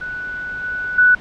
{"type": "tone with level steps", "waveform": "sine", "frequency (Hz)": 1482, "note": "F#6", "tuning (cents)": 2, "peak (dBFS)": [-24, -21, -8], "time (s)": [0.01, 1.15], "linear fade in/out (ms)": 5, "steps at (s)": [0.63, 0.98], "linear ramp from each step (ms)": 5, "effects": ["pink hiss -39 dBFS RMS until 1.2 s", "low-pass 3000 Hz 12 dB/octave"]}